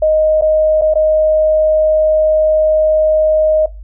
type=tone with dropouts; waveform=sine; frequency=622.3 Hz; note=D#5; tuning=in tune; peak=-8 dBFS; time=0.02-3.66 s; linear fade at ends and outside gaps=5 ms; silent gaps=0.412-0.42 / 0.813-0.818 / 0.939-0.954 s; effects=noise-tail reverb RT60 0.2 s tail -17 dB re dry + added 50 Hz sine -28 dBFS peak until 3.83 s